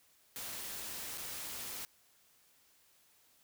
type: noise with dropouts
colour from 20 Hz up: white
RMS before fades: -43 dBFS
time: 0.36-1.85 s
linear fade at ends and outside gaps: 0 ms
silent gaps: 1.175-1.181 s
effects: white hiss -68 dBFS RMS until 3.43 s